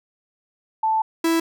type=tone pair in turn; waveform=sine / 45% pulse; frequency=880 / 329.6 Hz; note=A5 / E4; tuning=0 / 0 cents; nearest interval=octave + perfect fourth; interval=1700 cents; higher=first; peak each=-17 dBFS; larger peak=neither; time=0.83-1.02 / 1.24-1.4 s; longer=first; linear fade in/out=5 ms; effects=none